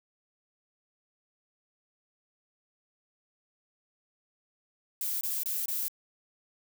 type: noise bursts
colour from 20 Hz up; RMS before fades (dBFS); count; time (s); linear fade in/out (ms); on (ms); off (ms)
violet; -32; 4; 5.01-5.882; 2; 200; 24
effects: none